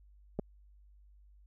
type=clicks; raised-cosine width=2 ms; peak=-22 dBFS; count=2; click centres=0.39 / 0.395 s; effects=added 50 Hz sine -57 dBFS peak until 1.46 s